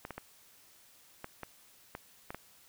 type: clicks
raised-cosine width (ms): 0.5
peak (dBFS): -25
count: 8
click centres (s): 0.051 / 0.107 / 0.18 / 1.244 / 1.433 / 1.951 / 2.305 / 2.346
effects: white hiss -61 dBFS RMS until 2.68 s